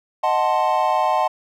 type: chord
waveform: triangle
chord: D# diminished seventh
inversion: none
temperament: equal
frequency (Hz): 622.3 / 740 / 880 / 1046.5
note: D#5 / F#5 / A5 / C6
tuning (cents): 0 / 0 / 0 / 0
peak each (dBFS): -21 / -19 / -19 / -21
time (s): 0.23-1.28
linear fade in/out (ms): 10
effects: none